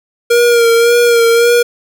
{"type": "tone with vibrato", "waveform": "square", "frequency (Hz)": 470, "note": "A#4", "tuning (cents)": 14, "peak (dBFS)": -7, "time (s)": [0.3, 1.63], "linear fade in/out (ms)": 10, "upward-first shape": "sine", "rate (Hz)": 1.8, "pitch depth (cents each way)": 32, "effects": []}